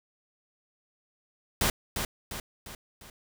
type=noise with echo; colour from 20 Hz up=pink; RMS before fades=-25 dBFS; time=1.61-1.7 s; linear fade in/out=2 ms; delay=350 ms; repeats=4; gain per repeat=-6 dB; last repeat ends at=3.1 s; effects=none